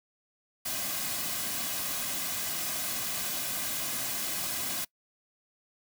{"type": "noise with comb filter", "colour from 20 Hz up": "white", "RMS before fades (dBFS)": -33, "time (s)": [0.65, 4.85], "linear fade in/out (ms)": 10, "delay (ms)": 2.2, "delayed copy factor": -0.55, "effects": ["noise-tail reverb RT60 0.1 s tail -24 dB re dry"]}